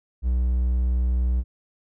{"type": "tone", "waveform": "triangle", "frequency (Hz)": 61.74, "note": "B1", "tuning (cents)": 0, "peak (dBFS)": -17, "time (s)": [0.22, 1.44], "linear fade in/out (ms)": 50, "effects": []}